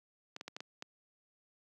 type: clicks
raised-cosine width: 0.2 ms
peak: -25 dBFS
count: 6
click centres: 0.364 / 0.411 / 0.48 / 0.565 / 0.605 / 0.824 s
effects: high-pass 200 Hz 12 dB/octave